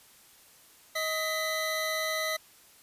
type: tone pair together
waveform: 25% pulse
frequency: 630.2 / 2006 Hz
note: D#5 / B6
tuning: +22 / +26 cents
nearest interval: octave + minor sixth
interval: 2004 cents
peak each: -28 dBFS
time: 0.95-2.37 s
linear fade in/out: 10 ms
effects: white hiss -57 dBFS RMS until 2.82 s + resampled to 32000 Hz